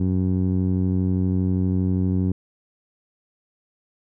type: tone with low-pass filter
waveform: 15% pulse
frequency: 92.5 Hz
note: F#2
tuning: in tune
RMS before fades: -21 dBFS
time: 0-2.32 s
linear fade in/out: 5 ms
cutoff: 250 Hz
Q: 0.91
effects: none